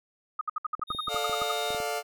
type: tone bursts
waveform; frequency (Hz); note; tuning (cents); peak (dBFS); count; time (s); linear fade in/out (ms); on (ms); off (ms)
sine; 1244.5; D#6; 0; -26; 14; 0.39-1.517; 5; 22; 63
type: clicks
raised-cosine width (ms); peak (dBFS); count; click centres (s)
2; -28; 10; 0.795 / 0.904 / 0.949 / 1.081 / 1.145 / 1.296 / 1.418 / 1.705 / 1.747 / 1.802
type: tone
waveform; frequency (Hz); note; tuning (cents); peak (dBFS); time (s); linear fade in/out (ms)
triangle; 3700; A#7; -14; -33; 0.87-1.79; 50
type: chord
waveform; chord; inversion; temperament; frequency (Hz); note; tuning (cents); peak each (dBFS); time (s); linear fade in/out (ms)
sawtooth; D minor; second; just; 440.5 / 587.3 / 704.8; A4 / D5 / F5; +2 / 0 / +16; -30 / -31 / -28; 1.08-2.03; 50
effects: none